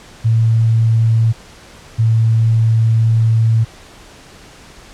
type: tone pair in turn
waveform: sine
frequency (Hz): 113.1 / 112.7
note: A2 / A2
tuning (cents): +48 / +42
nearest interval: unison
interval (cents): 6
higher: first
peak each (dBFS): -9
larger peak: neither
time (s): 0.24-1.33 / 1.98-3.65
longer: second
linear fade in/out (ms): 20
effects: pink hiss -40 dBFS RMS until 4.93 s + low-pass 8000 Hz 12 dB/octave